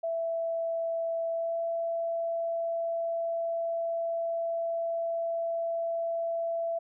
sine tone with pitch glide, 663 to 668.8 Hz, E5 to E5, +10 to +25 cents, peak -28 dBFS, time 0.03-6.79 s, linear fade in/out 10 ms, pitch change +15 cents, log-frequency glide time 1.31-1.59 s, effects none

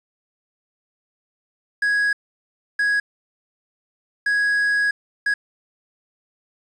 triangle tone bursts at uneven times, 1661.2 Hz, G#6, in tune, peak -15 dBFS, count 4, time 1.82-2.13 / 2.79-3 / 4.26-4.91 / 5.26-5.34 s, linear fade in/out 5 ms, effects resampled to 24000 Hz + 8-bit

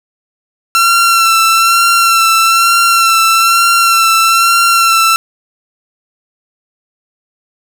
sawtooth tone with vibrato, 1353 Hz, E6, 45 cents sharp, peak -3 dBFS, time 0.75-5.16 s, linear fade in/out 0 ms, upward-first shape sine, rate 1.1 Hz, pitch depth 25 cents each way, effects none

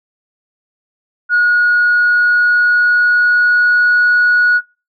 sine tone with pitch glide, 1448 to 1458.9 Hz, F#6 to F#6, -38 to -25 cents, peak -7 dBFS, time 1.29-4.61 s, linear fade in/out 50 ms, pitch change +13 cents, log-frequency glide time 1.78-4.06 s, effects noise-tail reverb RT60 0.3 s tail -22 dB re dry + tanh soft clip ceiling -5 dBFS

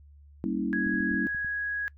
sine chord, G diminished seventh, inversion none, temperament equal with one note detuned, 196 / 233.1 / 277.2 / 323.2 Hz, G3 / Bb3 / Db4 / Fb4, 0 / 0 / 0 / -34 cents, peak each -32 dBFS, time 0.44-1.27 s, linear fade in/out 0 ms
sine tone, 1661.2 Hz, G#6, in tune, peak -28 dBFS, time 0.73-1.88 s, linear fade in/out 0 ms
clicks, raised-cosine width 5 ms, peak -33 dBFS, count 7, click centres 0.865 / 0.942 / 1.006 / 1.113 / 1.144 / 1.348 / 1.447 s
effects noise-tail reverb RT60 0.1 s tail -22 dB re dry + added 72 Hz sine -50 dBFS peak until 1.97 s

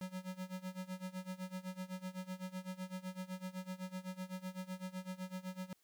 square tone with tremolo, 185.3 Hz, F#3, 3 cents sharp, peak -40 dBFS, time 0.01-5.73 s, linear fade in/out 2 ms, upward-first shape sine, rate 7.9 Hz, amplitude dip 90%, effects white hiss -75 dBFS RMS until 5.83 s

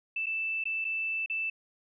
sine tone with dropouts, 2646 Hz, E7, 6 cents sharp, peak -29 dBFS, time 0.16-1.5 s, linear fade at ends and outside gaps 5 ms, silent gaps 0.26-0.266 / 0.64-0.654 / 0.845-0.849 / 1.261-1.298 s, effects none

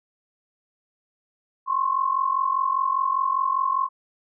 sine tone pair together, 1046.5 / 1091.5 Hz, C6 / C#6, 0 / -27 cents, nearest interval minor second, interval 73 cents, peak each -23 dBFS, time 1.66-3.89 s, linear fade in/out 50 ms, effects none

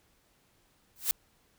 blue noise with exponential growth, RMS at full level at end -23 dBFS, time 0.96-1.11 s, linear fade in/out 0 ms, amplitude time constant 32 ms, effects pink hiss -68 dBFS RMS until 1.58 s

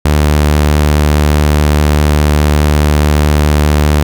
sawtooth tone, 74.6 Hz, D2, 28 cents sharp, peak -3 dBFS, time 0.05-4.03 s, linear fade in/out 5 ms, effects none

